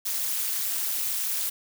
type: noise with amplitude modulation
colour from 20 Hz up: blue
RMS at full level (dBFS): -24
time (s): 0.05-1.5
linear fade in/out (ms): 10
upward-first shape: sine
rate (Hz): 212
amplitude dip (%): 100
effects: none